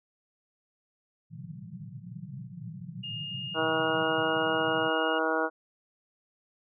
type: band-pass noise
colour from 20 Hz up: white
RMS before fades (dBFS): -42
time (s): 1.3-4.91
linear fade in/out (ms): 50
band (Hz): 110 to 190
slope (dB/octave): 96
type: tone with pitch glide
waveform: sine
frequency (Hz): 2835 to 2856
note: F7 to F7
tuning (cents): +25 to +38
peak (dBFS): -35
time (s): 3.03-5.19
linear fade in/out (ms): 10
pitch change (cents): +13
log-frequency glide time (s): 3.26-4.47
type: harmonic tone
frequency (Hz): 159.8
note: D#3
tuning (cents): +47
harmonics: 2 / 3 / 4 / 5 / 6 / 7 / 8 / 9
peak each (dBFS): -33 / -31 / -32 / -35 / -36 / -36 / -37 / -31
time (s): 3.54-5.5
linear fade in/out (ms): 50
effects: none